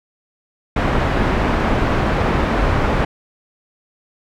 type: low-pass noise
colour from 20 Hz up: pink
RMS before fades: -17 dBFS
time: 0.76-3.05 s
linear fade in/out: 5 ms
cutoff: 1700 Hz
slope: 12 dB/octave
effects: none